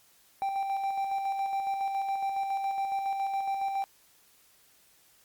triangle tone with tremolo, 784 Hz, G5, in tune, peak -25 dBFS, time 0.42-3.84 s, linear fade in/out 0 ms, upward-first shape square, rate 7.2 Hz, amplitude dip 35%, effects white hiss -62 dBFS RMS until 5.24 s + Opus 48 kbps

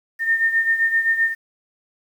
sine beating tone pair, 1817 / 1824.7 Hz, A#6 / A#6, -45 / -37 cents, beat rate 7.7 Hz, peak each -17 / -23 dBFS, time 0.19-1.35 s, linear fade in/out 50 ms, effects 8-bit

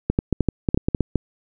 clicks, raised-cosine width 3 ms, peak -5 dBFS, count 12, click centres 0.1 / 0.189 / 0.327 / 0.407 / 0.487 / 0.688 / 0.745 / 0.775 / 0.885 / 0.948 / 1.007 / 1.157 s, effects none

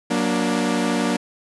sawtooth chord, Gb augmented, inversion none, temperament equal with one note detuned, 185 / 236.1 / 293.7 Hz, Gb3 / Bb3 / D4, 0 / +22 / 0 cents, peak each -21 / -18 / -20 dBFS, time 0.1-1.17 s, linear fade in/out 10 ms, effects resampled to 24000 Hz

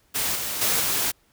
white noise with level steps, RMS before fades -25 / -29 / -22 / -24 dBFS, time 0.14-1.12 s, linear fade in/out 20 ms, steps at 0.35 / 0.61 / 0.8 s, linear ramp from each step 5 ms, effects pink hiss -63 dBFS RMS until 1.32 s

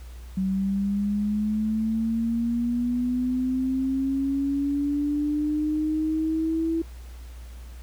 sine linear sweep, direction up, 188.6 to 329.6 Hz, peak -22 dBFS, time 0.37-6.82 s, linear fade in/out 5 ms, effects added 60 Hz sine -38 dBFS peak until 7.82 s + pink hiss -53 dBFS RMS until 7.82 s

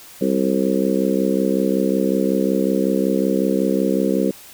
harmonic tone with a mistuned harmonic, 65.41 Hz, C2, in tune, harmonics 3 / 4 / 5 / 6 / 7 / 8, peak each -21 / -22 / -23 / -24 / -24 / -25 dBFS, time 0.21-4.31 s, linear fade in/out 5 ms, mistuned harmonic 8, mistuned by +31 cents, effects white hiss -42 dBFS RMS until 4.53 s

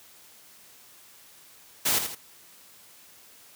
white noise with echo, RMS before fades -24 dBFS, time 1.85-1.99 s, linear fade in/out 10 ms, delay 81 ms, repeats 2, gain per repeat -7 dB, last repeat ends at 2.152 s, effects white hiss -53 dBFS RMS until 3.55 s + high-pass 80 Hz 12 dB/octave

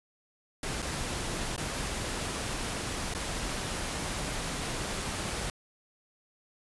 pink noise with dropouts, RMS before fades -34 dBFS, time 0.63-5.5 s, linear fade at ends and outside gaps 2 ms, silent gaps 0.821-0.825 / 1.564-1.578 / 3.139-3.148 s, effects resampled to 24000 Hz

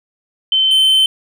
sine / triangle tone pair in turn, 3081 / 3081 Hz, G7 / G7, -31 / -31 cents, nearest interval unison, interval 0 cents, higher neither, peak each -10 / -7 dBFS, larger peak second, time 0.52-0.71 / 0.71-1.06 s, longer second, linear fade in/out 2 ms, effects none

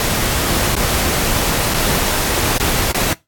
pink noise with dropouts, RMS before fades -17 dBFS, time 0-3.13 s, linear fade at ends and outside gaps 1 ms, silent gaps 0.753-0.765 / 1.738-1.742 / 2.579-2.599 / 2.918-2.945 s, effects noise-tail reverb RT60 0.2 s tail -19 dB re dry + AAC 64 kbps

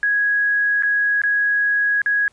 sine tone with dropouts, 1661.2 Hz, G#6, in tune, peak -15 dBFS, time 0.03-2.28 s, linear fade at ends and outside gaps 1 ms, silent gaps 0.824-0.833 / 1.218-1.236 / 2.018-2.06 s, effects pink hiss -59 dBFS RMS until 2.32 s + resampled to 22050 Hz

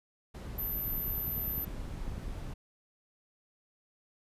brown noise, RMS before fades -40 dBFS, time 0.34-2.54 s, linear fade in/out 10 ms
sine tone, 12130 Hz, F#9, 42 cents sharp, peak -33 dBFS, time 0.58-1.65 s, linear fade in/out 10 ms
click train, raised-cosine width 5 ms, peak -29 dBFS, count 15, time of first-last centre 0.88-2.28 s, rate 10 Hz
effects resampled to 32000 Hz

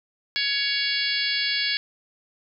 harmonic tone with a mistuned harmonic, 560 Hz, C#5, 18 cents sharp, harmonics 3 / 4 / 5 / 6 / 7 / 8 / 9, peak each -30 / -29 / -32 / -29 / -32 / -28 / -32 dBFS, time 0.36-1.77 s, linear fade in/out 0 ms, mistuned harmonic 7, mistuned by +47 cents, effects none

